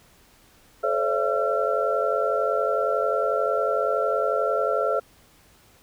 sine tone cluster, 432.3 / 524 / 575 / 669 / 1355 Hz, A4 / C5 / D5 / E5 / E6, -31 / +2 / -37 / +25 / +47 cents, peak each -27 dBFS, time 0.83-5 s, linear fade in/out 10 ms, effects pink hiss -56 dBFS RMS until 5.82 s

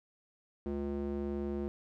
square tone with band-pass filter, 70.7 Hz, C#2, 35 cents sharp, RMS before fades -36 dBFS, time 0.66-1.68 s, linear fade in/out 0 ms, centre 310 Hz, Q 2.2, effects none

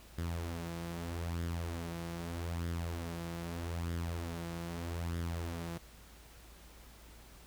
sawtooth tone with flanger, 84.7 Hz, E2, 48 cents sharp, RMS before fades -39 dBFS, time 0.18-5.78 s, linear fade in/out 5 ms, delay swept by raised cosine 0.58 to 6.18 ms, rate 0.8 Hz, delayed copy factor +0.55, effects added 56 Hz sine -56 dBFS peak until 7.46 s + pink hiss -58 dBFS RMS until 7.46 s

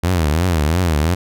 sawtooth tone with vibrato, 82.2 Hz, E2, 4 cents flat, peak -10 dBFS, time 0.03-1.15 s, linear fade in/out 10 ms, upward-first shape triangle, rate 2.9 Hz, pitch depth 240 cents each way, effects none

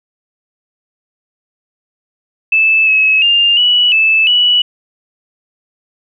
sine tone with pitch steps, 2626 / 2574 / 2804 / 2942 / 2625 / 2945 Hz, E7 / E7 / F7 / F#7 / E7 / F#7, -7 / -42 / +6 / -11 / -8 / -9 cents, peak -7 dBFS, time 2.52-4.62 s, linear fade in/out 5 ms, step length 350 ms, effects none

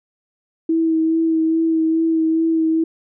sine tone with vibrato, 323.6 Hz, E4, 32 cents flat, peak -14 dBFS, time 0.69-2.84 s, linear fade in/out 5 ms, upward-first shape sine, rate 2.4 Hz, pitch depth 19 cents each way, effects none

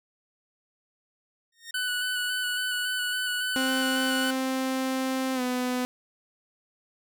15% pulse tone with exponential growth, 1845 Hz, A#6, 18 cents flat, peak -29 dBFS, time 1.52-1.71 s, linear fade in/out 5 ms, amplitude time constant 41 ms
25% pulse tone with vibrato, 1488 Hz, F#6, 9 cents sharp, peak -23 dBFS, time 1.74-4.31 s, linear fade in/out 5 ms, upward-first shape square, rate 3.6 Hz, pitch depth 15 cents each way
sawtooth tone with pitch glide, 262.1 to 250.4 Hz, C4 to B3, +3 to +24 cents, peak -22 dBFS, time 3.56-5.85 s, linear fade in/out 0 ms, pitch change -79 cents, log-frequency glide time 5.34-5.41 s
effects none

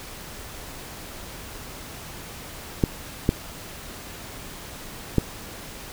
clicks, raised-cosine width 3 ms, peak -4 dBFS, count 3, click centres 2.838 / 3.291 / 5.183 s, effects pink hiss -39 dBFS RMS until 5.92 s

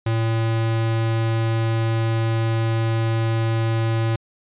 square tone, 113.2 Hz, A2, 50 cents sharp, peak -19 dBFS, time 0.06-4.16 s, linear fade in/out 5 ms, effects resampled to 8000 Hz

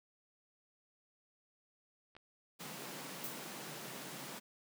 clicks, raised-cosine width 0.3 ms, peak -46 / -37 dBFS, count 2, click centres 2.152 / 2.166 s
pink high-pass noise, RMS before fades -47 dBFS, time 2.59-4.4 s, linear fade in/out 20 ms, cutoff 130 Hz, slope 96 dB/octave
violet noise with exponential decay, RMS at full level -40 dBFS, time 3.24-3.5 s, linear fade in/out 0 ms, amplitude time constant 55 ms
effects none

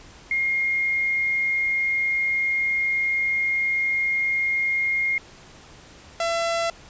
sine / sawtooth tone pair in turn, 2135 / 672.5 Hz, C7 / E5, +34 / +34 cents, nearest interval octave + minor sixth, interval 2000 cents, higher first, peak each -20 / -18 dBFS, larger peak second, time 0.31-5.18 / 6.2-6.7 s, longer first, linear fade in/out 2 ms, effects pink hiss -47 dBFS RMS until 6.89 s + resampled to 16000 Hz

